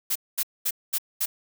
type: noise bursts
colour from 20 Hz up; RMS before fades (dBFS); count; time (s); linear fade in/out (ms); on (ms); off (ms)
blue; -25; 5; 0.1-1.26; 10; 56; 220
effects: none